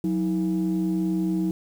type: tone pair together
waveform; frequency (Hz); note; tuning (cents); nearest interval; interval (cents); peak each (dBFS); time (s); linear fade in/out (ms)
sine; 183.15 / 321.3; F#3 / E4; -17 / -44; minor seventh; 973; -23; 0.04-1.51; 2
effects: tanh soft clip ceiling -17 dBFS + 8-bit